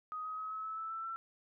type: tone with pitch steps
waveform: sine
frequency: 1252 / 1264.4 / 1276.8 / 1289.4 / 1302.2 / 1315 / 1328 / 1341.1 Hz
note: D#6 / D#6 / D#6 / E6 / E6 / E6 / E6 / E6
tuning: +10 / +27 / +44 / -39 / -22 / -5 / +12 / +29 cents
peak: -38 dBFS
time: 0.12-1.16 s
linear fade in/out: 0 ms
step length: 130 ms
effects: none